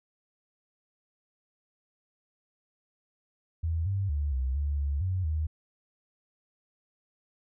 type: tone with pitch steps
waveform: sine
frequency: 81.8 / 98 / 72.8 / 64.8 / 72.1 / 70.9 / 92.6 / 77.9 Hz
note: E2 / G2 / D2 / C2 / D2 / C#2 / F#2 / D#2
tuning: -13 / 0 / -15 / -16 / -31 / +40 / +2 / +3 cents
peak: -26 dBFS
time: 3.63-5.47 s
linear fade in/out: 10 ms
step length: 230 ms
effects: none